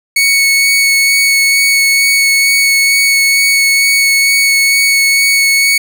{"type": "tone with vibrato", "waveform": "sawtooth", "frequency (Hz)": 2217, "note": "C#7", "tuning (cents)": 0, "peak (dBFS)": -4, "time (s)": [0.16, 5.78], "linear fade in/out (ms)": 5, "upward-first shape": "sine", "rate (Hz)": 2.2, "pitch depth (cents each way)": 9, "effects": []}